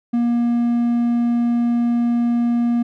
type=tone; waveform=triangle; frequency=237.4 Hz; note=A#3; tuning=32 cents sharp; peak=-13 dBFS; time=0.13-2.83 s; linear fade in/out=10 ms; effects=none